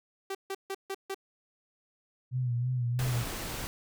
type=tone bursts; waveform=sawtooth; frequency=388.4 Hz; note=G4; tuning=16 cents flat; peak=-29 dBFS; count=5; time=0.3-1.145 s; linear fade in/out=5 ms; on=49 ms; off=150 ms
type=tone with vibrato; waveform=sine; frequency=123.47 Hz; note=B2; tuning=in tune; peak=-27 dBFS; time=2.31-3.25 s; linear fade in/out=50 ms; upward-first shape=sine; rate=3.1 Hz; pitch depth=61 cents each way
type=noise; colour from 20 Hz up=pink; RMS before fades=-37 dBFS; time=2.99-3.67 s; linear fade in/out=0 ms
effects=none